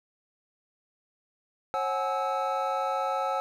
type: tone cluster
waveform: triangle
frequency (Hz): 541 / 746 / 846 / 1307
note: C#5 / F#5 / G#5 / E6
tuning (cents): -42 / +14 / +32 / -15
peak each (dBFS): -30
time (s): 1.74-3.4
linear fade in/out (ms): 0
effects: none